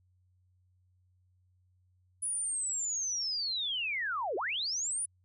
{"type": "linear two-way sweep", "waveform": "sine", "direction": "down then up", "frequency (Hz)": [9956, 340, 9956], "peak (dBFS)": -31, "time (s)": [2.22, 5.06], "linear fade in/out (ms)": 10, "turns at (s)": 4.36, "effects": ["added 91 Hz sine -66 dBFS peak until 5.24 s"]}